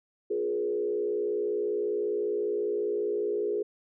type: tone with frequency modulation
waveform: sine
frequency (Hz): 417.4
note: G#4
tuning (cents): +9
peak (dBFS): -26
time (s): 0.3-3.63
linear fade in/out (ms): 10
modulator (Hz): 59.9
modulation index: 0.93
effects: none